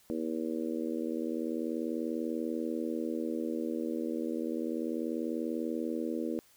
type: harmonic tone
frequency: 80.3 Hz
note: E2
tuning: 45 cents flat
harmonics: 3 / 4 / 5 / 6 / 7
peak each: -36 / -35 / -41 / -39 / -44 dBFS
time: 0.1-6.39 s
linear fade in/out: 0 ms
effects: white hiss -63 dBFS RMS until 6.56 s